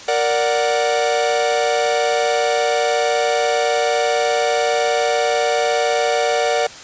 45% pulse chord, Bb augmented, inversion none, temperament equal, 466.2 / 587.3 / 740 Hz, Bb4 / D5 / F#5, 0 / 0 / 0 cents, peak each -20 dBFS, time 0.08-6.67 s, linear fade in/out 5 ms, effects white hiss -36 dBFS RMS until 6.83 s + resampled to 16000 Hz

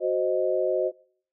sine chord, C diminished, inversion second, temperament equal, 370 / 523.3 / 622.3 Hz, Gb4 / C5 / Eb5, 0 / 0 / 0 cents, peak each -26 dBFS, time 0-0.92 s, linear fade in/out 50 ms, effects noise-tail reverb RT60 0.6 s tail -25 dB re dry

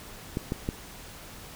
clicks, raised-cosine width 3 ms, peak -15 dBFS, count 3, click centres 0.371 / 0.521 / 0.689 s, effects pink hiss -45 dBFS RMS until 1.55 s

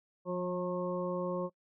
harmonic tone with a mistuned harmonic, 180 Hz, F#3, 47 cents flat, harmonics 1 / 2 / 3 / 5 / 6, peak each -37 / -38 / -35 / -46 / -42 dBFS, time 0.25-1.5 s, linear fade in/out 50 ms, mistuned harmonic 1, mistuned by -21 cents, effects noise-tail reverb RT60 0.1 s tail -25 dB re dry

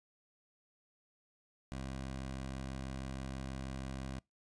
15% pulse tone, 66.2 Hz, C2, 21 cents sharp, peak -34 dBFS, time 1.72-4.19 s, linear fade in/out 0 ms, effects noise-tail reverb RT60 0.2 s tail -26 dB re dry + resampled to 22050 Hz

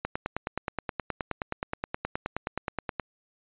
click train, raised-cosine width 0.5 ms, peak -14 dBFS, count 29, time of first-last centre 0.05-2.997 s, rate 9.5 Hz, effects resampled to 8000 Hz

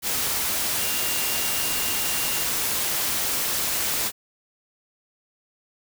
sine tone in noise, 2794 Hz, F7, in tune, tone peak -34 dBFS, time 0.77-2.47 s, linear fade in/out 50 ms, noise white, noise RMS -25 dBFS, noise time 0.02-4.12 s, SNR -12 dB, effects none

